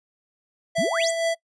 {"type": "tone with tremolo", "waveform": "square", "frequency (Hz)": 663, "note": "E5", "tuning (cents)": 10, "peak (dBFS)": -20, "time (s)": [0.75, 1.35], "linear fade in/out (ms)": 20, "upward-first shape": "triangle", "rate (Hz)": 4.3, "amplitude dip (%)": 50}
{"type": "exponential sweep", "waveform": "sine", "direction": "up", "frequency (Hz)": [147.4, 8880], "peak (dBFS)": -25, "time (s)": [0.78, 1.11], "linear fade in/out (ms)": 5}
{"effects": ["noise-tail reverb RT60 0.1 s tail -23 dB re dry", "resampled to 22050 Hz"]}